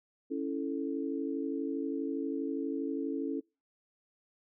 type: chord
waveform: sine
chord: A major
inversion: first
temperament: equal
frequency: 277.2 / 329.6 / 440 Hz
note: C#4 / E4 / A4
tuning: 0 / 0 / 0 cents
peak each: -34 / -37 / -38 dBFS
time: 0.3-3.41 s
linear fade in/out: 20 ms
effects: noise-tail reverb RT60 0.3 s tail -26 dB re dry

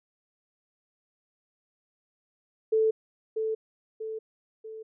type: tone with echo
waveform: sine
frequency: 440 Hz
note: A4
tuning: in tune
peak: -20 dBFS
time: 2.72-2.91 s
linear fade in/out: 10 ms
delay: 640 ms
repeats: 3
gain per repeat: -6 dB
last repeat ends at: 4.83 s
effects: none

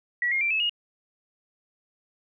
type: tone with pitch steps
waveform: sine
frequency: 1935 / 2135 / 2355 / 2598 / 2866 Hz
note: B6 / C7 / D7 / E7 / F7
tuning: -36 / +34 / +4 / -26 / +44 cents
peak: -22 dBFS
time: 0.22-0.695 s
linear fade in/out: 2 ms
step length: 95 ms
effects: none

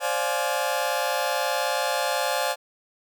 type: chord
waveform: sawtooth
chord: D half-diminished seventh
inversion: third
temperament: just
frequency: 528.6 / 587.3 / 704.8 / 845.8 Hz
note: C5 / D5 / F5 / Ab5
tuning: +18 / 0 / +16 / +31 cents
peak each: -25 dBFS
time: 0-2.56 s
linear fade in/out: 50 ms
effects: none

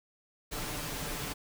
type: noise with comb filter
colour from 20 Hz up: pink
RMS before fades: -37 dBFS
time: 0.51-1.34 s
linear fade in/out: 20 ms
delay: 6.8 ms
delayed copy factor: +0.55
effects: none

